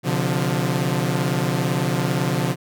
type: tone cluster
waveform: sawtooth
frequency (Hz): 128.4 / 146.2 / 176.4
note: C3 / D3 / F3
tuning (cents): -32 / -7 / +18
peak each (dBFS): -20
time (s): 0.03-2.56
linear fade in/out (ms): 50
effects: none